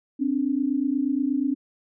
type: tone pair together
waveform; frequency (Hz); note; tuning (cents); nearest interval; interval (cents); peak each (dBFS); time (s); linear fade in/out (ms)
sine; 261.6 / 290; C4 / D4; 0 / -22; major second; 178; -24; 0.19-1.55; 20
effects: none